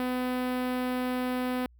sawtooth tone with notch filter, 251.8 Hz, B3, 34 cents sharp, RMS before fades -30 dBFS, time 0-1.66 s, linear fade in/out 0 ms, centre 6600 Hz, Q 0.6, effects added 60 Hz sine -54 dBFS peak until 1.79 s

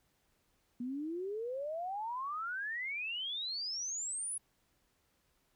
sine exponential sweep, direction up, 237 to 10548 Hz, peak -36 dBFS, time 0.8-4.38 s, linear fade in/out 5 ms, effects pink hiss -75 dBFS RMS until 5.55 s

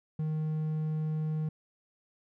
triangle tone, 155.56 Hz, D#3, in tune, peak -27 dBFS, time 0.19-1.49 s, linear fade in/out 5 ms, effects none

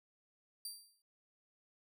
20% pulse tone with exponential decay, 4699 Hz, D8, in tune, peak -34 dBFS, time 0.65-1.02 s, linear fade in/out 2 ms, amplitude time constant 79 ms, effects none

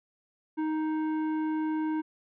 sine tone with tanh clipping, 312.1 Hz, D#4, 5 cents sharp, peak -29 dBFS, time 0.57-2.02 s, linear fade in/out 20 ms, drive 14 dB, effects low-pass 2000 Hz 12 dB/octave

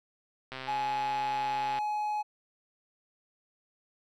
click train, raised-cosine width 0.3 ms, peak -23 dBFS, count 167, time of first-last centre 0.52-1.787 s, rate 131 Hz
triangle tone, 843 Hz, G#5, 26 cents sharp, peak -27 dBFS, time 0.67-2.23 s, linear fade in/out 20 ms
effects none

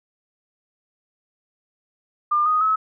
sine tone with pitch steps, 1200 / 1243.8 / 1289.1 Hz, D6 / D#6 / E6, +37 / -1 / -39 cents, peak -16 dBFS, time 2.31-2.76 s, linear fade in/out 10 ms, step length 150 ms, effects none

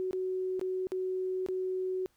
sine tone with dropouts, 372.4 Hz, F#4, 11 cents sharp, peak -30 dBFS, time 0-2.06 s, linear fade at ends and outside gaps 0 ms, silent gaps 0.11-0.131 / 0.595-0.613 / 0.87-0.919 / 1.463-1.486 s, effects pink hiss -71 dBFS RMS until 2.16 s

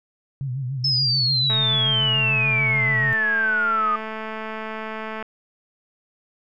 sine tone with vibrato, 130.81 Hz, C3, in tune, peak -24 dBFS, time 0.41-3.13 s, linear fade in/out 0 ms, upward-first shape sine, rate 6.9 Hz, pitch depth 110 cents each way
sine exponential sweep, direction down, 5274 to 1218 Hz, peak -18 dBFS, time 0.84-3.96 s, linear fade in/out 5 ms
click train, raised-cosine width 0.5 ms, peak -17 dBFS, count 817, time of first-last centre 1.5-5.226 s, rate 219 Hz
effects none

